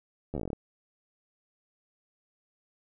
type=slowing click train; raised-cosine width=2 ms; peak=-21 dBFS; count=11; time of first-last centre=0.34-0.531 s; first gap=12 ms; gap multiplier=1.1; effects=none